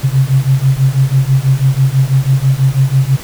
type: beating tone pair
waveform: sine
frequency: 130.81 / 136.91 Hz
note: C3 / C#3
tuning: 0 / -21 cents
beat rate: 6.1 Hz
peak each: -11 dBFS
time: 0.03-3.17 s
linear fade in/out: 20 ms
effects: pink hiss -30 dBFS RMS until 3.23 s